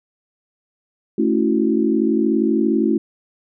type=chord; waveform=sine; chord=F# minor seventh; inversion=first; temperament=equal; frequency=220 / 277.2 / 329.6 / 370 Hz; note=A3 / C#4 / E4 / F#4; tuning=0 / 0 / 0 / 0 cents; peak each=-19 / -21 / -19 / -22 dBFS; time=1.18-2.98 s; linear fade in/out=5 ms; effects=none